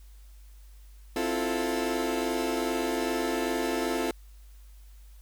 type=chord; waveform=30% pulse; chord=F major seventh; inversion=second; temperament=equal with one note detuned; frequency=261.6 / 329.6 / 352.1 / 440 Hz; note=C4 / E4 / F4 / A4; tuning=0 / 0 / +14 / 0 cents; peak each=-30 dBFS; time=1.16-4.11 s; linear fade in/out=2 ms; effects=added 50 Hz sine -47 dBFS peak until 5.21 s + white hiss -63 dBFS RMS until 5.21 s